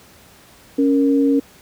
sine tone pair together, 277.2 / 466.2 Hz, C#4 / A#4, 0 / 0 cents, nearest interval major sixth, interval 900 cents, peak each -13 / -20 dBFS, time 0.78-1.4 s, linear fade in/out 10 ms, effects pink hiss -47 dBFS RMS until 1.61 s + high-pass 60 Hz 12 dB/octave

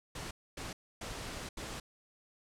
pink noise bursts at uneven times, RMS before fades -42 dBFS, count 4, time 0.15-0.31 / 0.57-0.73 / 1.01-1.49 / 1.57-1.8 s, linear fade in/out 5 ms, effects low-pass 9000 Hz 12 dB/octave

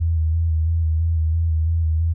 sine tone with vibrato, 81.1 Hz, E2, 28 cents flat, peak -16 dBFS, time 0-2.14 s, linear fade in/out 20 ms, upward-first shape square, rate 3 Hz, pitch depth 33 cents each way, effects none

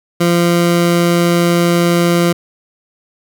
20% pulse tone, 172.3 Hz, F3, 23 cents flat, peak -5 dBFS, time 0.2-2.33 s, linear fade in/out 10 ms, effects none

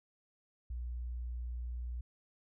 sine tone, 60.3 Hz, B1, 41 cents flat, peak -37 dBFS, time 0.7-2.01 s, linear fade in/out 5 ms, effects none

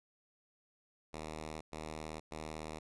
5% pulse tone bursts, 78 Hz, D#2, 5 cents sharp, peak -31 dBFS, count 3, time 1.13-2.79 s, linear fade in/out 10 ms, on 480 ms, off 110 ms, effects resampled to 24000 Hz

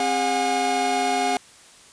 45% pulse tone cluster, 264.1 / 405 / 722 / 817 Hz, C4 / G#4 / F#5 / G#5, +16 / -43 / -43 / -29 cents, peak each -29 / -29 / -22 / -28 dBFS, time 0-1.37 s, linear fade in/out 2 ms, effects white hiss -49 dBFS RMS until 1.92 s + resampled to 22050 Hz

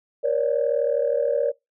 sine tone cluster, 474.8 / 548 / 587 Hz, A#4 / C#5 / D5, +32 / -20 / -1 cents, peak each -23 dBFS, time 0.23-1.52 s, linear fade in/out 20 ms, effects noise-tail reverb RT60 0.2 s tail -25 dB re dry + tanh soft clip ceiling -11 dBFS

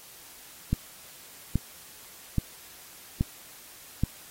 click train, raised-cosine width 5 ms, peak -11 dBFS, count 5, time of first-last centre 0.73-4.036 s, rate 1.21 Hz, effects white hiss -49 dBFS RMS until 4.3 s + AAC 48 kbps

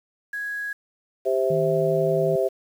sine tone, 1661.2 Hz, G#6, in tune, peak -27 dBFS, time 0.33-0.73 s, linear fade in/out 5 ms
harmonic tone, 131.3 Hz, C3, 6 cents sharp, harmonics 3 / 4 / 5, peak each -23 / -24 / -24 dBFS, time 1.25-2.49 s, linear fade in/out 20 ms
sine tone with vibrato, 158 Hz, D#3, 27 cents sharp, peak -26 dBFS, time 1.5-2.36 s, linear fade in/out 5 ms, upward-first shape triangle, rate 5.2 Hz, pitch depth 9 cents each way
effects 8-bit

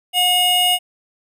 square tone pair together, 723 / 2868 Hz, F#5 / F7, -40 / +45 cents, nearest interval 2 octaves, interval 2385 cents, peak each -20 / -15 dBFS, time 0.13-0.79 s, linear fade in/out 50 ms, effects none

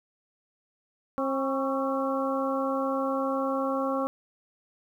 harmonic tone with a mistuned harmonic, 268.2 Hz, C4, 43 cents sharp, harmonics 1 / 2 / 3 / 4 / 5, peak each -30 / -29 / -36 / -32 / -37 dBFS, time 1.18-4.07 s, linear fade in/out 0 ms, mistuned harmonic 4, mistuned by +57 cents, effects 10-bit

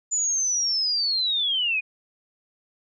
sine linear sweep, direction down, 7050 to 2438 Hz, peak -21 dBFS, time 0.11-1.81 s, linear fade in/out 20 ms, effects none

